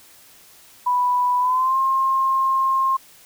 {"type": "tone with pitch glide", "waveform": "sine", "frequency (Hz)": [987.8, 1064.8], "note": ["B5", "C6"], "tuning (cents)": [0, 30], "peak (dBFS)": -16, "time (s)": [0.86, 2.97], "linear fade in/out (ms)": 10, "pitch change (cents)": 130, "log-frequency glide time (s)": [1.39, 1.78], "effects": ["white hiss -49 dBFS RMS until 3.25 s"]}